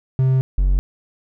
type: tone pair in turn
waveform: triangle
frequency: 131.1 / 46.48 Hz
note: C3 / F#1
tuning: +4 / +9 cents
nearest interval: octave + tritone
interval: 1795 cents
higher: first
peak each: -11 dBFS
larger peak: neither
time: 0.19-0.41 / 0.58-0.79 s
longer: first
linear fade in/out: 0 ms
effects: none